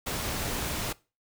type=noise; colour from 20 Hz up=pink; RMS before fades=-32 dBFS; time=0.06-0.93 s; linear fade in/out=10 ms; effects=noise-tail reverb RT60 0.3 s tail -21 dB re dry